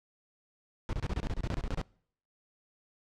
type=noise bursts; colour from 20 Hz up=brown; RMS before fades=-32 dBFS; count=14; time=0.89-1.814 s; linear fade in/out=0 ms; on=40 ms; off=28 ms; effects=noise-tail reverb RT60 0.6 s tail -25 dB re dry + low-pass 6000 Hz 12 dB/octave